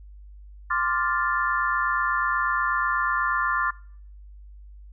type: chord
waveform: sine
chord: D minor seventh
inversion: third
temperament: equal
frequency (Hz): 1046.5 / 1174.7 / 1396.9 / 1760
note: C6 / D6 / F6 / A6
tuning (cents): 0 / 0 / 0 / 0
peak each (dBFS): -27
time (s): 0.7-3.71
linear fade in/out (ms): 10
effects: noise-tail reverb RT60 0.6 s tail -24 dB re dry + added 50 Hz sine -42 dBFS peak until 4.92 s